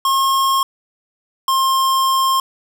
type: tone pair in turn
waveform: square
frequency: 1077 / 1062.8 Hz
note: C6 / C6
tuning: +50 / +27 cents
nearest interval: unison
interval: 23 cents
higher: first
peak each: -14 dBFS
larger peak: neither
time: 0.05-0.63 / 1.48-2.4 s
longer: second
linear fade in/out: 2 ms
effects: none